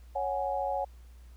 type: chord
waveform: sine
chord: C# suspended fourth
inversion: none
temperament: equal with one note detuned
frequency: 554.4 / 740 / 834 Hz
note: C#5 / F#5 / G#5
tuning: 0 / 0 / +7 cents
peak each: -33 dBFS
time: 0.15-0.85 s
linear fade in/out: 10 ms
effects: added 60 Hz sine -48 dBFS peak until 1.36 s + pink hiss -65 dBFS RMS until 1.36 s